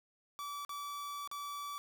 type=tone with dropouts; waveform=45% pulse; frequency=1153 Hz; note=D6; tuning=32 cents flat; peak=-40 dBFS; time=0.39-1.78 s; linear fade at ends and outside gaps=0 ms; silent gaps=0.649-0.693 / 1.275-1.314 s; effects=none